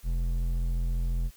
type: tone with hard clipping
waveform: sine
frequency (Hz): 42.72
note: F1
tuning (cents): -37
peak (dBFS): -27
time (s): 0.03-1.31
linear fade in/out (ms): 50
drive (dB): 8
effects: white hiss -57 dBFS RMS until 1.36 s